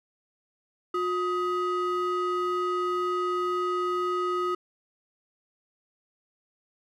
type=ring-modulated tone; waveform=triangle; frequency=809 Hz; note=G#5; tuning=46 cents flat; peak=-20 dBFS; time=0.94-4.55 s; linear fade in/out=5 ms; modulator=449 Hz; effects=none